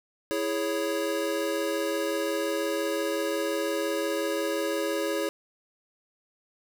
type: chord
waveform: square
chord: C# minor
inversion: first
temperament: equal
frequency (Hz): 329.6 / 415.3 / 554.4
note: E4 / G#4 / C#5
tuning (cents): 0 / 0 / 0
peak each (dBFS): -32 / -32 / -31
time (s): 0.31-5.29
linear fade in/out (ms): 0
effects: none